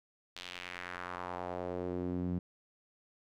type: tone with band-pass filter sweep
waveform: sawtooth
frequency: 89.5 Hz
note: F2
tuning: 43 cents sharp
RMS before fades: -39 dBFS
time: 0.36-2.39 s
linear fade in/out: 5 ms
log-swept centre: 3700 to 190 Hz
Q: 1.9
effects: none